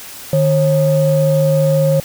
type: tone pair together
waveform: sine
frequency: 152.5 / 541.4 Hz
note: D#3 / C#5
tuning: -34 / -41 cents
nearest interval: octave + minor seventh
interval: 2193 cents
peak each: -12 dBFS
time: 0.33-2 s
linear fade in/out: 2 ms
effects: tanh soft clip ceiling -4 dBFS + white hiss -33 dBFS RMS until 2.04 s